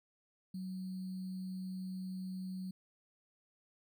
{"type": "tone with sample-and-hold", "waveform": "sine", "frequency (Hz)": 186.4, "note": "F#3", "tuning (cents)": 13, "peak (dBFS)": -39, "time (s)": [0.54, 2.71], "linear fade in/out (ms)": 5, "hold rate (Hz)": 4410, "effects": []}